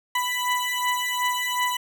20% pulse beating tone pair, 990 / 992.7 Hz, B5 / B5, +4 / +9 cents, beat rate 2.7 Hz, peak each -21 dBFS, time 0.15-1.77 s, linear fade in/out 5 ms, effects none

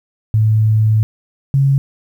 sine tone pair in turn, 108.9 / 137.49 Hz, A2 / C#3, -17 / -14 cents, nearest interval major third, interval 403 cents, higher second, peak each -9 dBFS, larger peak neither, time 0.34-1.03 / 1.54-1.78 s, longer first, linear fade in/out 0 ms, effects 8-bit

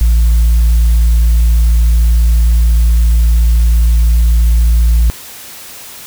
sine tone with tanh clipping, 57.1 Hz, A#1, 35 cents flat, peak -6 dBFS, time 0.01-5.1 s, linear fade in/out 0 ms, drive 1 dB, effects white hiss -31 dBFS RMS until 6.06 s

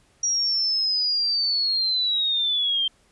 sine linear sweep, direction down, 5720 to 3139 Hz, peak -20 dBFS, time 0.23-2.88 s, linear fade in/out 5 ms, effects pink hiss -61 dBFS RMS until 3.11 s + resampled to 24000 Hz

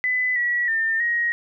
sine tone with pitch steps, 2005 / 1931 / 1803 / 1885 Hz, B6 / B6 / A6 / A#6, +26 / -39 / +42 / +19 cents, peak -19 dBFS, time 0.04-1.32 s, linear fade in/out 0 ms, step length 320 ms, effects none

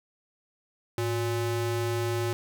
square ring-modulated tone, 233.1 Hz, A#3, in tune, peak -24 dBFS, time 0.98-2.33 s, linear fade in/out 0 ms, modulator 126 Hz, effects none

